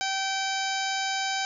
harmonic tone with a mistuned harmonic, 774 Hz, G5, 22 cents flat, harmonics 1 / 2 / 3 / 4 / 5 / 6 / 7 / 8 / 9, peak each -30 / -33 / -35 / -36 / -37 / -38 / -38 / -39 / -40 dBFS, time 0.01-1.45 s, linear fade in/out 0 ms, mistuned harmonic 7, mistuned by -89 cents, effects none

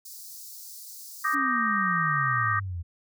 white high-pass noise, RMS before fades -43 dBFS, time 0.05-1.35 s, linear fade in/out 5 ms, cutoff 4400 Hz, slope 48 dB/octave
sine chord, Eb major seventh, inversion third, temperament equal, 1174.7 / 1244.5 / 1568 / 1864.7 Hz, D6 / Eb6 / G6 / Bb6, 0 / 0 / 0 / 0 cents, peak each -28 / -28 / -31 / -28 dBFS, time 1.24-2.6 s, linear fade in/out 10 ms
sine exponential sweep, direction down, 290.8 to 82.41 Hz, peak -30 dBFS, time 1.33-2.83 s, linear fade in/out 20 ms
effects none

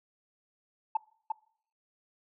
sine tone with echo, 880 Hz, A5, in tune, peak -23 dBFS, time 0.95-0.97 s, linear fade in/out 5 ms, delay 350 ms, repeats 1, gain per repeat -4 dB, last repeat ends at 1.32 s, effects noise-tail reverb RT60 0.6 s tail -23 dB re dry + tanh soft clip ceiling -19 dBFS

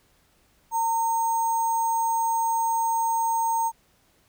sine tone with sample-and-hold, 914 Hz, A#5, 34 cents flat, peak -21 dBFS, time 0.71-3.72 s, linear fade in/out 50 ms, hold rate 7350 Hz, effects pink hiss -63 dBFS RMS until 4.28 s

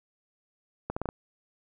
accelerating click train, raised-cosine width 1 ms, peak -17 dBFS, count 5, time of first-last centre 0.9-1.089 s, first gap 65 ms, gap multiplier 0.79, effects none

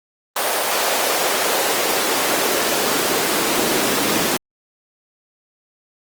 pink noise with high-pass filter sweep, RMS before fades -19 dBFS, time 0.36-4.37 s, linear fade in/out 5 ms, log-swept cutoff 600 to 260 Hz, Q 1.4, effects Opus 24 kbps

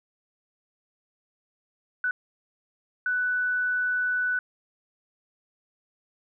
sine tone bursts at uneven times, 1490 Hz, F#6, 12 cents sharp, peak -23 dBFS, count 2, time 2.04-2.11 / 3.06-4.39 s, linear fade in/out 2 ms, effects none

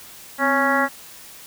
harmonic tone with a mistuned harmonic, 277.2 Hz, C#4, in tune, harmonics 1 / 2 / 3 / 4 / 5 / 6 / 7, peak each -24 / -24 / -24 / -24 / -24 / -24 / -24 dBFS, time 0.38-0.89 s, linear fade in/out 50 ms, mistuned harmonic 1, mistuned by -100 cents, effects white hiss -42 dBFS RMS until 1.46 s

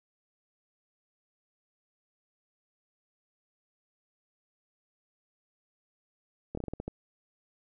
slowing click train, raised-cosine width 2 ms, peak -22 dBFS, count 8, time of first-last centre 6.55-6.88 s, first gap 24 ms, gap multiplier 1.22, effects none

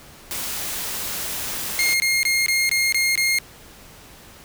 white noise, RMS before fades -28 dBFS, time 0.31-1.94 s, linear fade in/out 0 ms
sawtooth tone bursts, 2134 Hz, C7, 34 cents sharp, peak -14 dBFS, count 7, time 1.79-3.386 s, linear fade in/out 0 ms, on 210 ms, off 21 ms
effects pink hiss -45 dBFS RMS until 4.44 s

